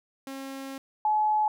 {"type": "tone pair in turn", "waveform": ["sawtooth", "sine"], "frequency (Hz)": [270, 853.5], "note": ["C#4", "G#5"], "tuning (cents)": [-45, 47], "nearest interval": "octave + minor sixth", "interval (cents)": 1992, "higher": "second", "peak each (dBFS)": [-32, -21], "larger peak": "second", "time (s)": [[0.27, 0.78], [1.05, 1.48]], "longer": "first", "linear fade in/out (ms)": 2, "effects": []}